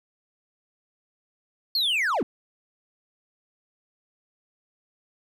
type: linear sweep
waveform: triangle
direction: down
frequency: 4435 to 185 Hz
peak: -20 dBFS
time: 1.75-2.23 s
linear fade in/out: 2 ms
effects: none